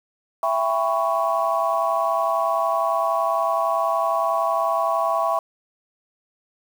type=chord; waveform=sine; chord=C# half-diminished seventh; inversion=first; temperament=just; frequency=665.2 / 798.3 / 997.9 / 1108.7 Hz; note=E5 / G5 / B5 / C#6; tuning=+16 / +31 / +18 / 0 cents; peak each=-22 / -26 / -26 / -23 dBFS; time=0.43-5.39 s; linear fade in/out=2 ms; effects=tanh soft clip ceiling -8 dBFS + 7-bit